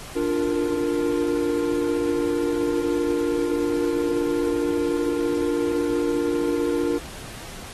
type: chord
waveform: triangle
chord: Bb major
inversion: first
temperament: equal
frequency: 293.7 / 349.2 / 466.2 Hz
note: D4 / F4 / Bb4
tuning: 0 / 0 / 0 cents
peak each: -23 dBFS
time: 0.15-6.99 s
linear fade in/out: 20 ms
effects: pink hiss -39 dBFS RMS until 7.73 s + AAC 32 kbps